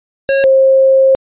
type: tone pair in turn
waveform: square / sine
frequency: 546 / 533.2 Hz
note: C#5 / C5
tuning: -26 / +33 cents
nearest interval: unison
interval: 41 cents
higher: first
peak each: -10 / -5 dBFS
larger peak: second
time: 0.29-0.44 / 0.44-1.15 s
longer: second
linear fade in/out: 0 ms
effects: resampled to 8000 Hz